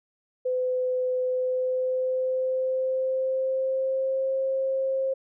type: tone with pitch glide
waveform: sine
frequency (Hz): 507 to 532.5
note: B4 to C5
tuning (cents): +45 to +30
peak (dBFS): -23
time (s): 0.45-5.14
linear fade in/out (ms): 10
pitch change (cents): +85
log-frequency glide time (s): 1.22-4.33
effects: none